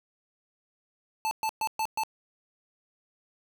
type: tone bursts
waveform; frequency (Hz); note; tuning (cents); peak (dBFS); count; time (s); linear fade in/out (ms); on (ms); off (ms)
square; 878; A5; -4; -27; 5; 1.25-2.035; 0; 61; 120
effects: none